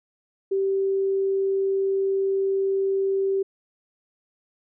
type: tone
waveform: sine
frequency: 388.8 Hz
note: G4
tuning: 14 cents flat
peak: -20 dBFS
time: 0.51-3.43 s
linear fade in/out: 10 ms
effects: none